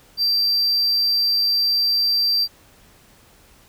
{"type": "tone", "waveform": "triangle", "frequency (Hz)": 4699, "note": "D8", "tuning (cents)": 0, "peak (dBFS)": -15, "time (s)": [0.17, 2.48], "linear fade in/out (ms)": 50, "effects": ["pink hiss -52 dBFS RMS until 3.68 s"]}